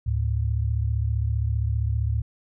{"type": "tone pair together", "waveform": "sine", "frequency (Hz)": [73.42, 108.65], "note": ["D2", "A2"], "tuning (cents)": [0, -21], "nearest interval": "perfect fifth", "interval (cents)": 679, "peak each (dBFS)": -24, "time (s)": [0.06, 2.22], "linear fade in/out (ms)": 10, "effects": []}